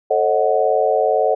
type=chord; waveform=sine; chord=D# half-diminished seventh; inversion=second; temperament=equal with one note detuned; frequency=440 / 541.1 / 622.3 / 740 Hz; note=A4 / C#5 / D#5 / F#5; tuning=0 / -42 / 0 / 0 cents; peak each=-19 dBFS; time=0.1-1.35 s; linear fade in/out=10 ms; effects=none